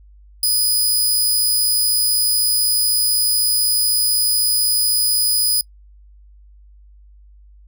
15% pulse tone, 4978 Hz, D#8, in tune, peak -8 dBFS, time 0.43-5.61 s, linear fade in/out 2 ms, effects noise-tail reverb RT60 0.1 s tail -25 dB re dry + added 50 Hz sine -43 dBFS peak until 7.67 s

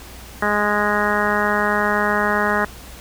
harmonic tone, 207.7 Hz, G#3, in tune, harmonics 1 / 2 / 3 / 4 / 5 / 6 / 7 / 8 / 9, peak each -25 / -25 / -25 / -25 / -25 / -25 / -25 / -25 / -25 dBFS, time 0.42-2.65 s, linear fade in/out 5 ms, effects added 60 Hz sine -40 dBFS peak until 3 s + pink hiss -40 dBFS RMS until 3 s

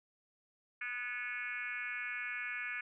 sine tone with frequency modulation, 1955 Hz, B6, 18 cents flat, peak -37 dBFS, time 0.81-2.81 s, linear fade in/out 5 ms, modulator 240 Hz, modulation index 2.2, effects none

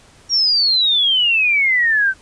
sine exponential sweep, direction down, 5690 to 1521 Hz, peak -12 dBFS, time 0.29-2.14 s, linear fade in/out 50 ms, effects pink hiss -48 dBFS RMS until 2.21 s + resampled to 22050 Hz

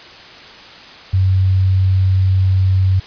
sine tone, 94.5 Hz, F#2, 37 cents sharp, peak -10 dBFS, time 1.13-3 s, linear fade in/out 10 ms, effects white hiss -37 dBFS RMS until 3.06 s + resampled to 11025 Hz

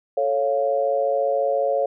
sine chord, A augmented, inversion none, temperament equal, 440 / 554.4 / 698.5 Hz, A4 / C#5 / E#5, 0 / 0 / 0 cents, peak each -26 / -20 / -25 dBFS, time 0.17-1.86 s, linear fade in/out 5 ms, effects none

